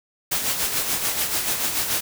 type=noise with tremolo; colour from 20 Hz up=white; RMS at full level=-22 dBFS; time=0.31-2.01 s; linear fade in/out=10 ms; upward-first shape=sine; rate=6.9 Hz; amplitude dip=50%; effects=none